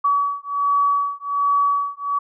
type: beating tone pair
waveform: sine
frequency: 1137 / 1138.3 Hz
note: C#6 / C#6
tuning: +44 / +46 cents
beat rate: 1.3 Hz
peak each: -20 dBFS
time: 0.04-2.19 s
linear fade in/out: 10 ms
effects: none